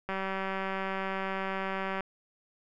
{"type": "click train", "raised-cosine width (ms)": 0.5, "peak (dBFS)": -19, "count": 369, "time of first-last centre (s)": [0.09, 2.007], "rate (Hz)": 192, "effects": []}